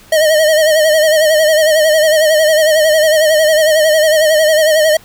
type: tone with vibrato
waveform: square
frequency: 623 Hz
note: D#5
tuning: 2 cents sharp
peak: -8 dBFS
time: 0.12-4.97 s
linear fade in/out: 5 ms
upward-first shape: sine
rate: 11 Hz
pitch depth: 62 cents each way
effects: pink hiss -42 dBFS RMS until 5.04 s